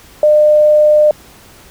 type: tone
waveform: sine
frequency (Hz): 603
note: D5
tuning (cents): +46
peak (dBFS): -5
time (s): 0.23-1.11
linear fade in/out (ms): 2
effects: pink hiss -41 dBFS RMS until 1.7 s